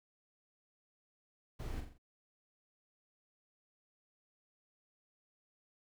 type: noise with echo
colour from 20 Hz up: brown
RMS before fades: -42 dBFS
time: 1.59-1.81 s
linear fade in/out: 10 ms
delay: 43 ms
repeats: 4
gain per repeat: -6 dB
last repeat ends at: 1.982 s
effects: none